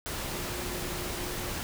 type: tone in noise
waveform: sine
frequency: 356.9 Hz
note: F4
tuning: 38 cents sharp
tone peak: -41 dBFS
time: 0.31-1.5 s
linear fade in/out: 0 ms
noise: pink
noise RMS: -35 dBFS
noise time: 0.06-1.63 s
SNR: -9 dB
effects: none